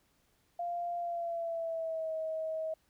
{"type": "tone with pitch glide", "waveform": "sine", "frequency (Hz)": [695, 637.3], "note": ["F5", "D#5"], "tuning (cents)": [-9, 41], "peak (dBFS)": -33, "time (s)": [0.59, 2.74], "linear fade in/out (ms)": 5, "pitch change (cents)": -150, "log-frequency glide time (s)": [0.98, 2.13], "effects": ["pink hiss -72 dBFS RMS until 2.89 s"]}